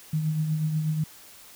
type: tone with tremolo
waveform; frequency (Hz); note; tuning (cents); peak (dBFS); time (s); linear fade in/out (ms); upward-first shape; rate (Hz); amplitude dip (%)
sine; 155.56; D#3; 0; -21; 0.13-1.04; 5; triangle; 8.2; 50
effects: white hiss -49 dBFS RMS until 1.55 s